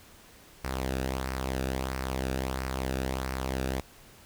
sawtooth tone with flanger, 65.41 Hz, C2, in tune, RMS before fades -32 dBFS, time 0.64-3.81 s, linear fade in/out 5 ms, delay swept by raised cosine 0.28 to 0.97 ms, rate 1.5 Hz, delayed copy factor -0.55, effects pink hiss -54 dBFS RMS until 4.25 s

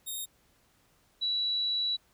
10% pulse / sine tone pair in turn, 3708 / 3928 Hz, A#7 / B7, -10 / -10 cents, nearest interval minor second, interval 100 cents, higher second, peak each -27 dBFS, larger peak neither, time 0.06-0.26 / 1.21-1.97 s, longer second, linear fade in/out 20 ms, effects pink hiss -67 dBFS RMS until 2.13 s

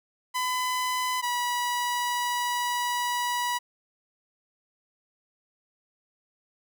sawtooth tone pair in turn, 1007 / 973.3 Hz, B5 / B5, +33 / -26 cents, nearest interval minor second, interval 59 cents, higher first, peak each -22 dBFS, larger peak neither, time 0.34-1.22 / 1.22-3.59 s, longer second, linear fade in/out 20 ms, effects none

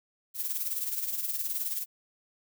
violet noise with tremolo, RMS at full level -30 dBFS, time 0.34-1.86 s, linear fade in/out 50 ms, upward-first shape sine, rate 19 Hz, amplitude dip 60%, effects none

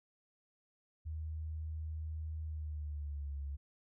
sine tone with pitch glide, 78.5 to 70.34 Hz, D#2 to C#2, +16 to +26 cents, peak -38 dBFS, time 1.05-3.57 s, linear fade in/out 20 ms, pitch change -190 cents, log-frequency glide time 2.44-3.35 s, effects none

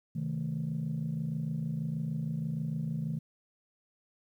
sine chord, A diminished, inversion first, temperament just, 132 / 158.4 / 220 Hz, C3 / Eb3 / A3, +16 / +31 / 0 cents, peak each -37 / -32 / -37 dBFS, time 0.15-3.19 s, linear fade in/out 10 ms, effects tanh soft clip ceiling -25 dBFS + 11-bit

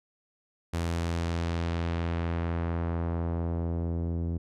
sawtooth tone with low-pass filter sweep, 84.3 Hz, E2, 39 cents sharp, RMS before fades -30 dBFS, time 0.73-4.38 s, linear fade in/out 10 ms, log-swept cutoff 11000 to 320 Hz, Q 0.81, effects none

